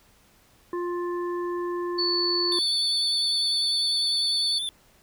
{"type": "harmonic tone", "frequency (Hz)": 350.9, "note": "F4", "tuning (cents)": 8, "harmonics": [1, 3, 5], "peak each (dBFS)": [-27, -34, -44], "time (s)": [0.73, 2.59], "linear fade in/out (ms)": 2}
{"type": "tone", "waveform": "sine", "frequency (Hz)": 4459, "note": "C#8", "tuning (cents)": 9, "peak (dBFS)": -23, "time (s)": [1.98, 4.59], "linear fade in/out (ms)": 10}
{"type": "tone with vibrato", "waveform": "square", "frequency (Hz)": 3520, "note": "A7", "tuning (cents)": 0, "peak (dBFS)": -28, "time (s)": [2.52, 4.69], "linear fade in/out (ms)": 0, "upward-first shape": "square", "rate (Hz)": 10, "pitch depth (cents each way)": 27}
{"effects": ["pink hiss -59 dBFS RMS until 5.02 s"]}